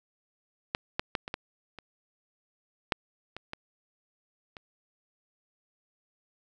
clicks, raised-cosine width 0.3 ms, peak -11 / -11 / -12 / -21 / -16 / -27 / -8 / -23 / -20 / -27 dBFS, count 10, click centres 0.749 / 0.995 / 1.152 / 1.279 / 1.341 / 1.787 / 2.922 / 3.366 / 3.534 / 4.568 s, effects none

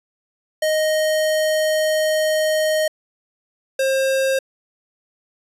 square tone pair in turn, 622.3 / 533.5 Hz, D#5 / C5, 0 / +34 cents, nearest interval minor third, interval 266 cents, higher first, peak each -17 dBFS, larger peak neither, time 0.62-2.88 / 3.79-4.39 s, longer first, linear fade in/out 5 ms, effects resampled to 32000 Hz

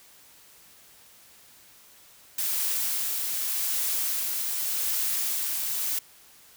blue noise with tremolo, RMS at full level -27 dBFS, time 2.38-5.99 s, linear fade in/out 5 ms, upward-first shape sine, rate 0.85 Hz, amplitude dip 25%, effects white hiss -54 dBFS RMS until 6.56 s

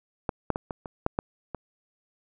clicks, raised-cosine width 1 ms, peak -12 / -9 / -15 / -18 / -23 / -9 / -11 / -19 dBFS, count 8, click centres 0.292 / 0.503 / 0.559 / 0.708 / 0.858 / 1.064 / 1.189 / 1.547 s, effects none

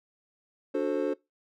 triangle chord, D dominant seventh, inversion none, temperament just, 293.7 / 367.1 / 440.5 / 528.6 Hz, D4 / F#4 / A4 / C5, 0 / -14 / +2 / +18 cents, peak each -29 / -30 / -29 / -30 dBFS, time 0.74-1.14 s, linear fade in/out 10 ms, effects noise-tail reverb RT60 0.2 s tail -22 dB re dry

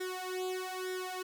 sawtooth tone with flanger, 370 Hz, F#4, in tune, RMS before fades -38 dBFS, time 0-1.23 s, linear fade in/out 10 ms, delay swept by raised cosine 0.54 to 2.44 ms, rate 1.1 Hz, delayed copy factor +0.9, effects none

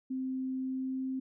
sine tone with pitch glide, 260.8 to 262.3 Hz, C4 to C4, -5 to +4 cents, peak -32 dBFS, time 0.1-1.2 s, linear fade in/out 10 ms, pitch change +9 cents, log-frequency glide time 0.58-1.08 s, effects none

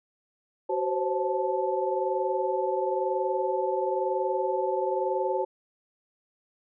sine tone cluster, 375.6 / 516 / 537 / 874 Hz, F#4 / C5 / C5 / A5, +26 / -24 / +45 / -12 cents, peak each -29 / -31 / -31 / -30 dBFS, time 0.69-5.45 s, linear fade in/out 10 ms, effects none

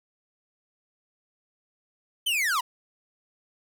45% pulse linear sweep, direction down, 3137 to 913 Hz, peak -23 dBFS, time 2.26-2.61 s, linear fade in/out 10 ms, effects none

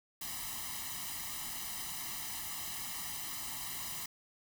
white noise with comb filter, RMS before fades -41 dBFS, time 0.21-4.06 s, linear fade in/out 5 ms, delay 1 ms, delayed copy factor +0.95, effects none

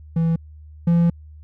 triangle tone pair in turn, 164.81 / 170.13 Hz, E3 / F3, 0 / -45 cents, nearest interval minor second, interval 55 cents, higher second, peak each -14 / -11 dBFS, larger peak second, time 0.16-0.36 / 0.87-1.1 s, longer second, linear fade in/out 5 ms, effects added 76 Hz sine -39 dBFS peak until 1.43 s

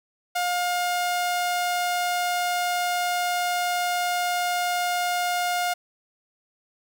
sawtooth tone, 711 Hz, F5, 31 cents sharp, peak -19 dBFS, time 0.35-5.74 s, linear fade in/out 10 ms, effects none

